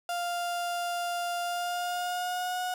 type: tone with pitch glide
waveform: 35% pulse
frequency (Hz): 698.5 to 729.4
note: F5 to F#5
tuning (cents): 0 to -25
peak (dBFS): -28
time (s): 0.09-2.74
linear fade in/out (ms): 2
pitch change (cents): +75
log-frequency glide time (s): 1.42-2.63
effects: 11-bit